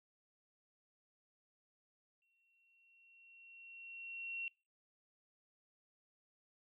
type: tone with exponential growth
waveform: sine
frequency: 2730 Hz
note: F7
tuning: 40 cents flat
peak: -38 dBFS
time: 2.22-4.48 s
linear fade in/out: 1 ms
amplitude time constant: 490 ms
effects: noise-tail reverb RT60 0.3 s tail -25 dB re dry